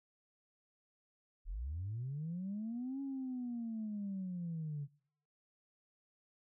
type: linear two-way sweep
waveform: sine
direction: up then down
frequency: 34.7 to 277.2 to 139.2 Hz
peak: -37 dBFS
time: 1.45-4.88 s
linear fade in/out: 50 ms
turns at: 3.01 s
effects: noise-tail reverb RT60 0.7 s tail -26 dB re dry + tanh soft clip ceiling -34 dBFS